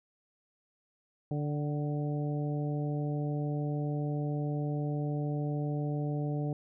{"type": "harmonic tone with a mistuned harmonic", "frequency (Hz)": 146.83, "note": "D3", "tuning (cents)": 0, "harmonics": [1, 2, 3, 4, 5], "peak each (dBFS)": [-31, -37, -41, -43, -45], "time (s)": [1.31, 6.53], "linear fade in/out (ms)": 2, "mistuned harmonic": 5, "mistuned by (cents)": 32, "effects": []}